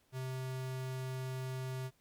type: tone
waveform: square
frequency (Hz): 130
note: C3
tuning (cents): -11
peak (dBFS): -38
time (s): 0.12-1.91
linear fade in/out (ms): 50
effects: pink hiss -72 dBFS RMS until 2 s + MP3 96 kbps